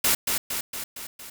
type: noise with echo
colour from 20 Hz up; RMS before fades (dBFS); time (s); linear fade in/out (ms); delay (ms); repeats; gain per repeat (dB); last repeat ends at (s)
white; -21; 0.04-0.15; 5; 230; 5; -4; 1.3
effects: none